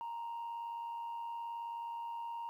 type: tone with amplitude modulation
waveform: sine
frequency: 932.3 Hz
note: A#5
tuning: in tune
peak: -35 dBFS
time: 0.01-2.49 s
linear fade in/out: 0 ms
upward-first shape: sine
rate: 99 Hz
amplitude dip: 50%
effects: tanh soft clip ceiling -37 dBFS + 12-bit